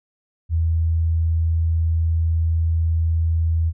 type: tone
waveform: sine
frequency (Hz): 81.9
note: E2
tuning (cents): -11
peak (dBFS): -16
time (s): 0.49-3.73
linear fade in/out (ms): 50
effects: none